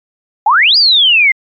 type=exponential two-way sweep; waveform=sine; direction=up then down; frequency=784 to 4970 to 2053 Hz; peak=-5 dBFS; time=0.46-1.32 s; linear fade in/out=5 ms; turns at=0.77 s; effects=MP3 96 kbps